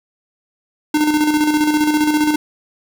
square tone with tremolo, 302.3 Hz, D#4, 50 cents flat, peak -12 dBFS, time 0.94-2.36 s, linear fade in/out 5 ms, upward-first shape square, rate 15 Hz, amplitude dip 45%, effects 9-bit

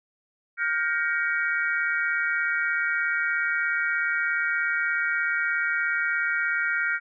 sine chord, G half-diminished seventh, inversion third, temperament just, 1411.2 / 1568 / 1881.6 / 2258 Hz, F6 / G6 / Bb6 / Db7, +18 / 0 / +16 / +31 cents, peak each -26 / -29 / -29 / -31 dBFS, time 0.57-7 s, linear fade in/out 50 ms, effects none

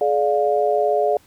sine chord, D diminished, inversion second, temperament just, 422.9 / 587.3 / 704.8 Hz, Ab4 / D5 / F5, +31 / 0 / +16 cents, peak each -20 dBFS, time 0.01-1.17 s, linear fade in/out 2 ms, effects pink hiss -54 dBFS RMS until 1.26 s

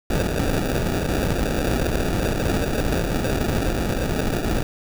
pink noise with sample-and-hold, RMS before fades -22 dBFS, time 0.1-4.63 s, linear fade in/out 5 ms, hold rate 1050 Hz, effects none

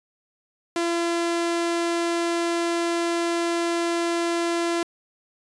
sawtooth tone, 340 Hz, F4, 46 cents flat, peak -18 dBFS, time 0.76-4.83 s, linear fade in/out 2 ms, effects resampled to 22050 Hz

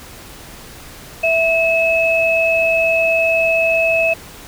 sine tone pair together, 657.1 / 2584 Hz, E5 / E7, -6 / -35 cents, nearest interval 2 octaves, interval 2371 cents, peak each -15 dBFS, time 1.23-4.14 s, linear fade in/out 10 ms, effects pink hiss -37 dBFS RMS until 4.47 s

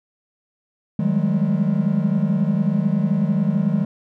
triangle tone cluster, 155.3 / 183.6 / 199.6 / 210.8 Hz, D#3 / F#3 / G3 / G#3, -3 / -13 / +32 / +26 cents, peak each -20 dBFS, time 0.99-3.85 s, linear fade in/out 5 ms, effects tanh soft clip ceiling -6 dBFS

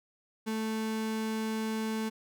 35% pulse tone, 220 Hz, A3, in tune, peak -29 dBFS, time 0.46-2.1 s, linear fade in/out 20 ms, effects none

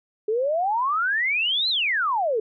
sine exponential two-way sweep, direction up then down, 415.3 to 4186 to 415.3 Hz, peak -20 dBFS, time 0.28-2.4 s, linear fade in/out 5 ms, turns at 1.69 s, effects none

